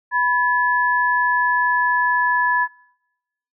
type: tone pair together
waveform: sine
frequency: 987.8 / 1712.3 Hz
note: B5 / A6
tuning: 0 / -48 cents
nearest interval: minor seventh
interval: 952 cents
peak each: -18 dBFS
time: 0.11-2.68 s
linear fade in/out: 50 ms
effects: noise-tail reverb RT60 0.9 s tail -26 dB re dry